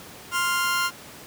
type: tone pair together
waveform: sawtooth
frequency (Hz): 1047.8 / 1396.9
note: C6 / F6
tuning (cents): +2 / 0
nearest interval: perfect fourth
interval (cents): 498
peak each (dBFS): -22 / -20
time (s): 0.31-0.91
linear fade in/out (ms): 50
effects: pink hiss -43 dBFS RMS until 1.26 s + high-pass 100 Hz 12 dB/octave